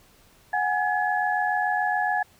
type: tone cluster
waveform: sine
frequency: 734 / 821 / 1701 Hz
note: F#5 / G#5 / G#6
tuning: -14 / -20 / +41 cents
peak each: -26 dBFS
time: 0.53-2.23 s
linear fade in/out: 5 ms
effects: pink hiss -57 dBFS RMS until 2.39 s